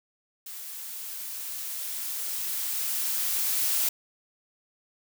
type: noise with level ramp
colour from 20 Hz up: blue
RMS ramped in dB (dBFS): -40 to -25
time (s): 0.46-3.89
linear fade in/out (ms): 5
effects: none